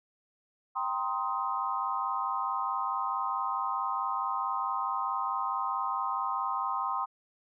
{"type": "chord", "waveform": "sine", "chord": "C minor seventh", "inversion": "second", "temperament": "just", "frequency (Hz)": [784.9, 941.9, 1046.5, 1255.8], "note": ["G5", "Bb5", "C6", "Eb6"], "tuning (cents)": [2, 18, 0, 16], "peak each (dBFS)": [-36, -37, -32, -34], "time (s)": [0.75, 7.06], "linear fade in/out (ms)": 20, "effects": []}